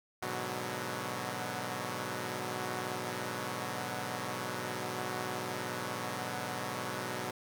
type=chord; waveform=5% pulse; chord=G# half-diminished seventh; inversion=none; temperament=equal; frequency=103.83 / 123.47 / 146.83 / 185 Hz; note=G#2 / B2 / D3 / F#3; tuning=0 / 0 / 0 / 0 cents; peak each=-32 / -28 / -32 / -29 dBFS; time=0.22-7.31 s; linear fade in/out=5 ms; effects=none